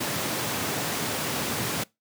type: high-pass noise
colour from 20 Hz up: pink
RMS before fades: -29 dBFS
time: 0-1.84 s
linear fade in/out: 10 ms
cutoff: 110 Hz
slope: 24 dB/octave
effects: noise-tail reverb RT60 0.2 s tail -23 dB re dry